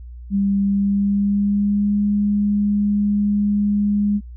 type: tone with pitch glide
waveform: sine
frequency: 198.4 to 205.2 Hz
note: G3 to G#3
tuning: +21 to -21 cents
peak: -15 dBFS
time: 0.3-4.21 s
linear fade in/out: 50 ms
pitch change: +58 cents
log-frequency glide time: 0.61-1.99 s
effects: added 60 Hz sine -33 dBFS peak until 4.36 s